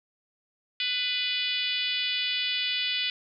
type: harmonic tone with a mistuned harmonic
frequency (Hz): 493.9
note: B4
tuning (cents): 0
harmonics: 3 / 4 / 5 / 6 / 7 / 8 / 9 / 10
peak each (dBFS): -42 / -36 / -33 / -31 / -31 / -36 / -37 / -41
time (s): 0.8-3.1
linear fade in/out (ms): 2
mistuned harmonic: 4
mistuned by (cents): +26
effects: none